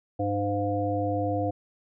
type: harmonic tone with a mistuned harmonic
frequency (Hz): 100.9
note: G#2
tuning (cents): -49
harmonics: 1 / 3 / 5 / 7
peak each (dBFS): -30 / -30 / -30 / -30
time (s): 0.19-1.51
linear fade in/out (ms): 10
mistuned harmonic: 5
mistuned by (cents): +29
effects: none